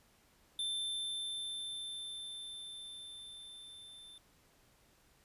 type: tone with level ramp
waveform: square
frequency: 3553 Hz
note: A7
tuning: 16 cents sharp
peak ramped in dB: -35 to -53 dBFS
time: 0.59-4.18 s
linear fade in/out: 2 ms
effects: pink hiss -68 dBFS RMS until 5.24 s + resampled to 32000 Hz